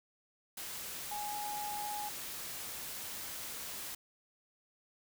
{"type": "tone in noise", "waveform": "sine", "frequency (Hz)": 832, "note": "G#5", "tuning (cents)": 3, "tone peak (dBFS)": -38, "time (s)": [1.11, 2.09], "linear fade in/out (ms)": 5, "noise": "white", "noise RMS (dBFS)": -43, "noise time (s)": [0.57, 3.95], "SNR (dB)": 2, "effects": []}